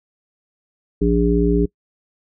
harmonic tone, 58.27 Hz, A#1, in tune, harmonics 1 / 3 / 5 / 7, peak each -19 / -19 / -19 / -19 dBFS, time 1.01-1.66 s, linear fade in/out 10 ms, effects noise-tail reverb RT60 0.1 s tail -24 dB re dry

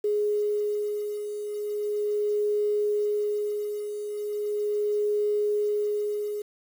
sine beating tone pair, 416.8 / 417.18 Hz, G#4 / G#4, +6 / +8 cents, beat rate 0.38 Hz, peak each -25 / -32 dBFS, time 0.04-6.42 s, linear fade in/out 5 ms, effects 8-bit

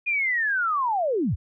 sine linear sweep, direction down, 2466 to 53 Hz, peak -21 dBFS, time 0.06-1.36 s, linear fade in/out 20 ms, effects none

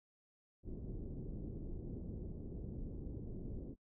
pink low-pass noise, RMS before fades -45 dBFS, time 0.63-3.76 s, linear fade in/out 50 ms, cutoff 390 Hz, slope 24 dB/octave, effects noise-tail reverb RT60 0.1 s tail -25 dB re dry

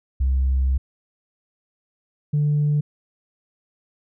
sine tone pair in turn, 66 / 147.77 Hz, C2 / D3, +16 / +11 cents, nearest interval octave + major second, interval 1395 cents, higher second, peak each -15 dBFS, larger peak neither, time 0.2-0.78 / 2.33-2.81 s, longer first, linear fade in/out 10 ms, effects tanh soft clip ceiling -14 dBFS

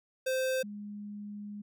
square / sine tone pair in turn, 520 / 206.4 Hz, C5 / G#3, -11 / -10 cents, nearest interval octave + major third, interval 1599 cents, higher first, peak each -29 / -39 dBFS, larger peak first, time 0.26-0.63 / 0.63-1.62 s, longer second, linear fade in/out 10 ms, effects none

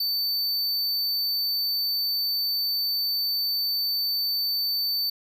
square tone, 4550 Hz, C#8, 44 cents sharp, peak -24 dBFS, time 0-5.1 s, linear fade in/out 5 ms, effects none

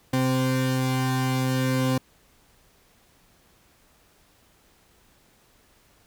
40% pulse tone pair together, 129.7 / 259.7 Hz, C3 / C4, -15 / -13 cents, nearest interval octave, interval 1202 cents, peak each -23 dBFS, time 0.13-1.98 s, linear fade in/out 5 ms, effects pink hiss -60 dBFS RMS until 6.06 s

